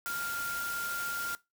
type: tone in noise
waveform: sine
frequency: 1396.9 Hz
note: F6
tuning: in tune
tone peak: -34 dBFS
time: 0.06-1.35 s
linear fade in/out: 0 ms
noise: white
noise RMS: -40 dBFS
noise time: 0.06-1.35 s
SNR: +3 dB
effects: noise-tail reverb RT60 0.2 s tail -19 dB re dry